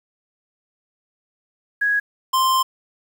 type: tone pair in turn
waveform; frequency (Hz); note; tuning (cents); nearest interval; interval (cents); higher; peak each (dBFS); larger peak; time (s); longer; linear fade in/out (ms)
sine / square; 1661.2 / 1046.5; G#6 / C6; 0 / 0; minor sixth; 800; first; -16; neither; 1.81-2 / 2.33-2.63; second; 10
effects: 8-bit